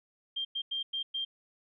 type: tone bursts at uneven times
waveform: sine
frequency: 3183 Hz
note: G7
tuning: 26 cents sharp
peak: -31 dBFS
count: 5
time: 0.36-0.45 / 0.55-0.62 / 0.71-0.83 / 0.93-1.03 / 1.14-1.25 s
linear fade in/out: 10 ms
effects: none